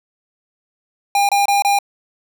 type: tone bursts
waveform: square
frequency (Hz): 805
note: G5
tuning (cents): +46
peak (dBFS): -13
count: 4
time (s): 1.15-1.788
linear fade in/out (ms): 2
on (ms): 140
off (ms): 26
effects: none